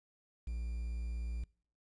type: tone with quantisation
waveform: triangle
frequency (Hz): 58.27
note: A#1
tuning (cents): 0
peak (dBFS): -34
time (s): 0.47-1.44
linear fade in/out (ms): 5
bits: 10
effects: noise-tail reverb RT60 0.5 s tail -25 dB re dry + resampled to 22050 Hz